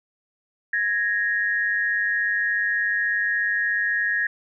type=tone pair together; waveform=sine; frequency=1661.3 / 1864.7 Hz; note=G#6 / A#6; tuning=0 / 0 cents; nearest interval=major second; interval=200 cents; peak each=-23 dBFS; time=0.73-4.27 s; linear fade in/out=5 ms; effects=none